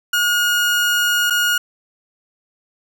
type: tone with dropouts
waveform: 30% pulse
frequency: 1436 Hz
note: F6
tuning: 48 cents sharp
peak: -12 dBFS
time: 0.13-1.58 s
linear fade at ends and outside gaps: 5 ms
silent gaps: 1.3-1.305 s
effects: none